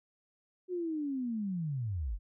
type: linear sweep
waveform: sine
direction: down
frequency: 370 to 39.8 Hz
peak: -32 dBFS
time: 0.68-2.19 s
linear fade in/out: 50 ms
effects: none